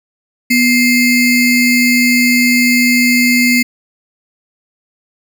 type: ring-modulated tone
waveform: square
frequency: 1174.7 Hz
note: D6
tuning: in tune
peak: -6 dBFS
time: 0.5-3.63 s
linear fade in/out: 10 ms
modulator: 930 Hz
effects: none